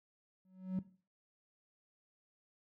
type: tone with exponential growth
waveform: triangle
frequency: 186.6 Hz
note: F#3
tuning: 15 cents sharp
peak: -27 dBFS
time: 0.45-0.79 s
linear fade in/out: 2 ms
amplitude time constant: 73 ms
effects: noise-tail reverb RT60 0.4 s tail -18 dB re dry + tanh soft clip ceiling -27 dBFS